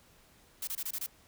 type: noise bursts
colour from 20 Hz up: blue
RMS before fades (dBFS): -36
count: 6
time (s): 0.62-1.064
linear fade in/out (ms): 5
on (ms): 54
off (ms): 24
effects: pink hiss -62 dBFS RMS until 1.27 s